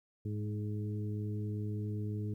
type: harmonic tone with a mistuned harmonic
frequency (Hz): 105.3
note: G#2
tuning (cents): +24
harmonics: 1 / 2 / 3 / 4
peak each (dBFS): -35 / -42 / -45 / -47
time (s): 0.25-2.34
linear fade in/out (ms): 5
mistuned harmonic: 2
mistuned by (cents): -18
effects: 12-bit